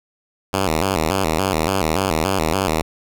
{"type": "tone with vibrato", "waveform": "5% pulse", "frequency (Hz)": 87.31, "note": "F2", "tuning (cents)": 0, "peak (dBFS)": -6, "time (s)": [0.53, 2.82], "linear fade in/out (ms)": 5, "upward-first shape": "square", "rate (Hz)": 3.5, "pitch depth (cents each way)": 170, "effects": []}